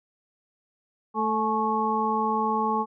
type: harmonic tone with a mistuned harmonic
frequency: 220 Hz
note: A3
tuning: in tune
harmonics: 1 / 2 / 4 / 5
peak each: -29 / -30 / -26 / -27 dBFS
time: 1.14-2.86 s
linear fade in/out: 50 ms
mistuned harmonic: 4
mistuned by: -49 cents
effects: none